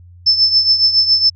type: tone with tremolo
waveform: sine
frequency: 5274 Hz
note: E8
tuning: in tune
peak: -6 dBFS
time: 0.26-1.3 s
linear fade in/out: 10 ms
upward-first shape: triangle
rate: 7.2 Hz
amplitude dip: 75%
effects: added 88 Hz sine -38 dBFS peak until 1.35 s